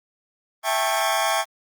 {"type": "chord", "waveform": "sawtooth", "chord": "A dominant seventh", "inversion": "second", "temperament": "just", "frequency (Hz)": [660, 792, 880, 1100], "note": ["E5", "G5", "A5", "C#6"], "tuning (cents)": [2, 18, 0, -14], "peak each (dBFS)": [-21, -21, -23, -22], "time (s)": [0.63, 1.45], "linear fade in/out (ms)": 50, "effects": ["Opus 24 kbps"]}